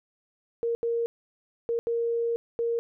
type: tone bursts at uneven times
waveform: sine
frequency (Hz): 466.2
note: A#4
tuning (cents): 0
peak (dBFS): -24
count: 5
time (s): 0.63-0.75 / 0.83-1.06 / 1.69-1.79 / 1.87-2.36 / 2.59-2.79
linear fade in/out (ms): 0
effects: none